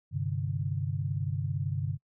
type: chord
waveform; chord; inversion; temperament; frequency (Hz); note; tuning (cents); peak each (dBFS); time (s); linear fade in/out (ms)
sine; G suspended fourth; none; equal with one note detuned; 98 / 130.81 / 148.71; G2 / C3 / D3; 0 / 0 / +22; -33; 0.11-1.98; 50
effects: noise-tail reverb RT60 0.1 s tail -24 dB re dry